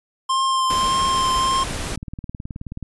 square tone with vibrato, 1054 Hz, C6, 12 cents sharp, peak -18 dBFS, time 0.29-1.64 s, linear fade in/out 10 ms, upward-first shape triangle, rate 1.7 Hz, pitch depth 18 cents each way
pink noise, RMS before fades -28 dBFS, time 0.7-1.96 s, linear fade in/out 2 ms
click train, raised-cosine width 5 ms, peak -19 dBFS, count 22, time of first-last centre 1.71-2.827 s, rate 18.8 Hz
effects resampled to 24000 Hz

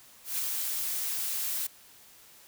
blue noise with ADSR envelope, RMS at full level -30 dBFS, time 0.24-1.67 s, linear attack 140 ms, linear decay 19 ms, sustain -2 dB, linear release 7 ms, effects white hiss -55 dBFS RMS until 2.47 s

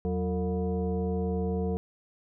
sine tone with frequency modulation, 185 Hz, F#3, in tune, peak -26 dBFS, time 0.05-1.77 s, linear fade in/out 0 ms, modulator 266 Hz, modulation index 1.3, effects none

